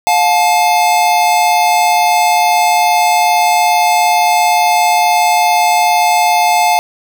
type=tone pair together; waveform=square; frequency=709 / 866.3 Hz; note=F5 / A5; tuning=+26 / -27 cents; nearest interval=minor third; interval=347 cents; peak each=-12 dBFS; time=0.07-6.79 s; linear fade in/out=0 ms; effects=none